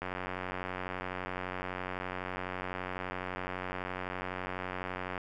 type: click train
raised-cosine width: 0.5 ms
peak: -21 dBFS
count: 475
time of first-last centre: 0.02-5.178 s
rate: 91.9 Hz
effects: none